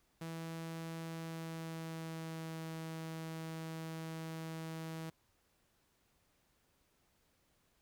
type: tone with pitch glide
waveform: sawtooth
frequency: 163.9 to 161.55 Hz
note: E3 to E3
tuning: -10 to -35 cents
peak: -38 dBFS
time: 0.21-5.1 s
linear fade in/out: 5 ms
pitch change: -25 cents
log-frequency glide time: 1.05-2.61 s
effects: pink hiss -75 dBFS RMS until 7.81 s